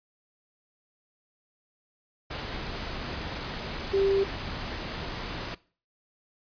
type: tone in noise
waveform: sine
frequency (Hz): 392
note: G4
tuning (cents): 0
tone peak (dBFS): -21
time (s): 3.93-4.24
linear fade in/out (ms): 10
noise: pink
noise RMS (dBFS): -35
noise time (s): 2.3-5.55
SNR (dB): +11
effects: noise-tail reverb RT60 0.4 s tail -20 dB re dry + resampled to 11025 Hz